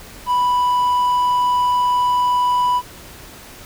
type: tone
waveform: triangle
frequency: 987.8 Hz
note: B5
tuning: in tune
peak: -12 dBFS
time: 0.26-2.82 s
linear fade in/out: 50 ms
effects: pink hiss -39 dBFS RMS until 3.65 s